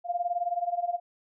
sine tone with tremolo, 700 Hz, F5, 4 cents sharp, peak -23 dBFS, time 0.04-1 s, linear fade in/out 50 ms, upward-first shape sine, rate 19 Hz, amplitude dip 85%, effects none

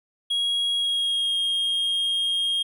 triangle tone with pitch glide, 3300 to 3241 Hz, G#7 to G#7, -12 to -43 cents, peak -20 dBFS, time 0.3-2.63 s, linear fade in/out 10 ms, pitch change -31 cents, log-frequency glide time 0.79-1.37 s, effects none

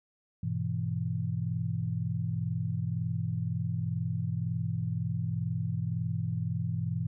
sine chord, E major, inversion first, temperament equal with one note detuned, 101.45 / 123.47 / 164.81 Hz, G#2 / B2 / E3, -40 / 0 / 0 cents, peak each -34 / -33 / -33 dBFS, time 0.43-7.07 s, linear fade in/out 5 ms, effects none

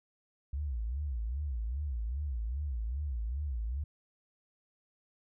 sine tone with vibrato, 63.8 Hz, C2, 43 cents flat, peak -32 dBFS, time 0.53-3.84 s, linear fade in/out 5 ms, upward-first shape sine, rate 2.5 Hz, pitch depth 280 cents each way, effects none

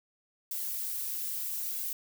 violet noise with flanger, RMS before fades -35 dBFS, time 0.51-1.93 s, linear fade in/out 2 ms, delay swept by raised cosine 1.6 to 5.3 ms, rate 0.79 Hz, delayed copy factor -0.55, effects none

